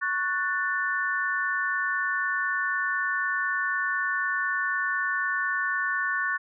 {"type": "chord", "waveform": "sine", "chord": "F# minor", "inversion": "second", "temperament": "just", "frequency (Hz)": [1110, 1480, 1776], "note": ["C#6", "F#6", "A6"], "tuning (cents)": [2, 0, 16], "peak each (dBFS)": [-31, -28, -28], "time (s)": [0.01, 6.38], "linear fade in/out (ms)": 20, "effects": []}